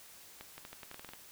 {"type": "clicks", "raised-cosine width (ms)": 0.3, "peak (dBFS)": -30, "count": 11, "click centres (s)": [0.41, 0.58, 0.651, 0.73, 0.832, 0.914, 0.944, 0.995, 1.047, 1.09, 1.135], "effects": ["white hiss -55 dBFS RMS until 1.31 s"]}